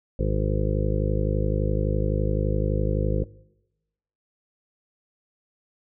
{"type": "harmonic tone", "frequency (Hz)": 51.8, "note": "G#1", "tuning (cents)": -4, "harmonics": [1, 2, 3, 4, 6, 7, 8, 9, 10], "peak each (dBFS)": [-24, -28, -29, -33, -36, -35, -36, -33, -32], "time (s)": [0.19, 3.24], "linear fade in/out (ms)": 5, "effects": ["noise-tail reverb RT60 1.0 s tail -22 dB re dry"]}